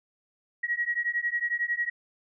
sine beating tone pair, 1900 / 1911 Hz, A#6 / A#6, +33 / +43 cents, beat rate 11 Hz, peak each -29 dBFS, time 0.63-1.9 s, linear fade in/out 10 ms, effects none

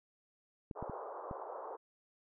clicks, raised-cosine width 3 ms, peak -29 dBFS, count 4, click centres 0.712 / 0.826 / 0.897 / 1.312 s
pink band-pass noise, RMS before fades -45 dBFS, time 0.75-1.77 s, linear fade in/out 20 ms, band 410 to 1200 Hz, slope 48 dB/octave
effects none

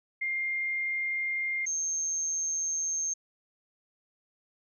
sine tone pair in turn, 2112 / 6382 Hz, C7 / G8, +16 / +30 cents, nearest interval octave + perfect fifth, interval 1914 cents, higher second, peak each -28 dBFS, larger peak neither, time 0.21-1.66 / 1.66-3.14 s, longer second, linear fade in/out 10 ms, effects none

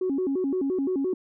sine tone with vibrato, 319.1 Hz, D#4, 44 cents sharp, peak -22 dBFS, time 0.01-1.14 s, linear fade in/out 5 ms, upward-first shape square, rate 5.8 Hz, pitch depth 260 cents each way, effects tanh soft clip ceiling -19 dBFS

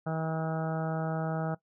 harmonic tone, 160.3 Hz, E3, 48 cents flat, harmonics 1 / 2 / 3 / 4 / 5 / 6 / 7 / 8 / 9 / 10, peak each -31 / -41 / -40 / -37 / -39 / -49 / -53 / -43 / -45 / -55 dBFS, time 0.06-1.55 s, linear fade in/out 10 ms, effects noise-tail reverb RT60 0.1 s tail -18 dB re dry

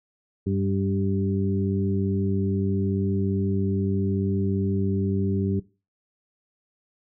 harmonic tone with a mistuned harmonic, 97.6 Hz, G2, 7 cents flat, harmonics 1 / 2 / 3 / 4, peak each -25 / -26 / -31 / -30 dBFS, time 0.46-5.6 s, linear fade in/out 10 ms, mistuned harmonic 3, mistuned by -19 cents, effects noise-tail reverb RT60 0.3 s tail -19 dB re dry

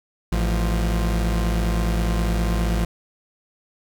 40% pulse tone pair together, 55 / 174.61 Hz, A1 / F3, 0 / 0 cents, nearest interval octave + minor sixth, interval 2000 cents, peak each -19 / -25 dBFS, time 0.32-2.85 s, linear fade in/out 5 ms, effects none

